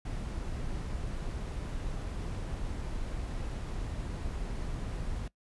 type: noise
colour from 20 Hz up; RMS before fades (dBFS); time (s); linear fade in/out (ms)
brown; -36; 0.05-5.28; 5
effects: noise-tail reverb RT60 0.1 s tail -20 dB re dry + resampled to 24000 Hz